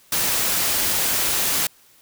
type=noise; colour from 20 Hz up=white; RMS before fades=-21 dBFS; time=0.12-1.67 s; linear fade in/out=5 ms; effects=white hiss -54 dBFS RMS until 2.01 s